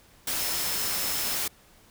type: tone in noise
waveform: sine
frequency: 5260 Hz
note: E8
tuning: 5 cents flat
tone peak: -36 dBFS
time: 0.39-1.36 s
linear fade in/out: 5 ms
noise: white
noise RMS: -29 dBFS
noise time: 0.27-1.48 s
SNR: -10 dB
effects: pink hiss -57 dBFS RMS until 1.9 s